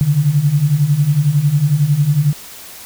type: beating tone pair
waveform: sine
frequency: 138.59 / 149.59 Hz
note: C#3 / D3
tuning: 0 / +32 cents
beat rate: 11 Hz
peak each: -16 / -12 dBFS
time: 0.01-2.33 s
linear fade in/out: 0 ms
effects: white hiss -35 dBFS RMS until 2.85 s